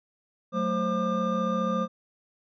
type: tone cluster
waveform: triangle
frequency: 186.4 / 221.1 / 525 / 1201 Hz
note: F#3 / A3 / C5 / D6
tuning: +13 / +9 / +6 / +38 cents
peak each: -28 dBFS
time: 0.52-1.88 s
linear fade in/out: 50 ms
effects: resampled to 16000 Hz